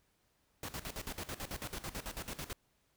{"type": "noise with tremolo", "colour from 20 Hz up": "pink", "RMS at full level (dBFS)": -41, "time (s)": [0.63, 2.53], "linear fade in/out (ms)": 2, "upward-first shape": "square", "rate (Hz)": 9.1, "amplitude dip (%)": 80, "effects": ["pink hiss -75 dBFS RMS until 2.96 s"]}